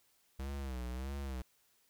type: tone with vibrato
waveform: square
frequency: 65.41 Hz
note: C2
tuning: in tune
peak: -39 dBFS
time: 0.39-1.42 s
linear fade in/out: 5 ms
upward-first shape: sine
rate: 1.6 Hz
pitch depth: 120 cents each way
effects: white hiss -72 dBFS RMS until 1.89 s